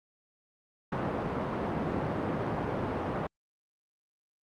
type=band-pass noise; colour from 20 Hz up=pink; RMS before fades=-32 dBFS; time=0.92-3.27 s; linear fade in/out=5 ms; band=120 to 1100 Hz; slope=12 dB/octave; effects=Opus 48 kbps